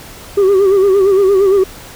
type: tone with vibrato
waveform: sine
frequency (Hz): 390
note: G4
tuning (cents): -9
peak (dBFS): -4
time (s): 0.37-1.64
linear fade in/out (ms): 10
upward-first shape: sine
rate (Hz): 8.7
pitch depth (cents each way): 75
effects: tanh soft clip ceiling -6 dBFS + pink hiss -34 dBFS RMS until 1.95 s